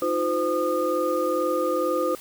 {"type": "tone cluster", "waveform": "sine", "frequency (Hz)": [314.2, 356.4, 513, 1222], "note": ["D#4", "F4", "C5", "D#6"], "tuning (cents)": [17, 35, -34, -32], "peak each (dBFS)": [-29, -28, -24, -28], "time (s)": [0.02, 2.15], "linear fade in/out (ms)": 2, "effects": ["white hiss -44 dBFS RMS until 2.2 s"]}